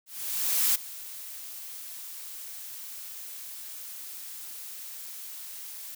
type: noise with ADSR envelope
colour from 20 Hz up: blue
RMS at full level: -23 dBFS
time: 0.06-5.95 s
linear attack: 690 ms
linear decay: 11 ms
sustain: -18 dB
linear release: 6 ms
effects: none